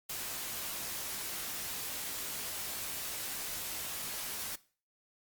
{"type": "noise with comb filter", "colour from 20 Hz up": "white", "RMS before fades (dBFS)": -39, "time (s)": [0.09, 4.56], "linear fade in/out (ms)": 10, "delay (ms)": 17, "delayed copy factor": -0.5, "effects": ["noise-tail reverb RT60 0.4 s tail -19 dB re dry", "Opus 48 kbps"]}